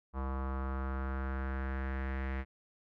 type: tone with low-pass filter sweep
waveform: square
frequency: 66.5 Hz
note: C2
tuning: 29 cents sharp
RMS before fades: -36 dBFS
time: 0.13-2.45 s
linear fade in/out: 50 ms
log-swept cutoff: 1100 to 2000 Hz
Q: 3.4
effects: none